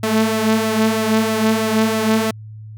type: tone with flanger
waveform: sawtooth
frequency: 220 Hz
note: A3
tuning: in tune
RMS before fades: -17 dBFS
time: 0.03-2.31 s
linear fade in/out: 5 ms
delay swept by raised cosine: 1.5 to 4.6 ms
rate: 3.1 Hz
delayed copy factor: +0.55
effects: added 108 Hz sine -32 dBFS peak until 2.77 s